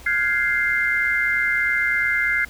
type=tone cluster; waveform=sine; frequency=1416 / 1539 / 1668 / 2089 Hz; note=F6 / G6 / G#6 / C7; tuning=+23 / -32 / +7 / -3 cents; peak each=-26 / -28 / -24 / -20 dBFS; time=0.06-2.45 s; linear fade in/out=5 ms; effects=added 60 Hz sine -45 dBFS peak until 2.49 s + pink hiss -45 dBFS RMS until 2.49 s